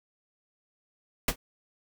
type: noise with exponential decay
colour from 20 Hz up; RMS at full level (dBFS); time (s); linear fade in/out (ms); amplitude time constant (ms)
pink; -18; 1.28-1.36; 5; 17
effects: none